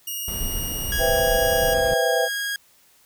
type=tone; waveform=5% pulse; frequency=2867 Hz; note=F7; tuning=45 cents sharp; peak=-19 dBFS; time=0.07-1.74 s; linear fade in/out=5 ms
type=noise; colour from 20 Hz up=brown; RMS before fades=-29 dBFS; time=0.28-1.94 s; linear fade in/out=2 ms
type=tone with pitch glide; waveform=sawtooth; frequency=1653 to 1638.7 Hz; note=G#6 to G#6; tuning=-9 to -24 cents; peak=-21 dBFS; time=0.92-2.56 s; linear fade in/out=2 ms; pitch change=-15 cents; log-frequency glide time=1.59-1.9 s
type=chord; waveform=sine; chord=C major seventh; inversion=third; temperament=equal with one note detuned; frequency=493.9 / 523.3 / 659.3 / 789 Hz; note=B4 / C5 / E5 / G5; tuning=0 / 0 / 0 / +11 cents; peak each=-23 / -26 / -23 / -26 dBFS; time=0.98-2.29 s; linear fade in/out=50 ms
effects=white hiss -57 dBFS RMS until 3.05 s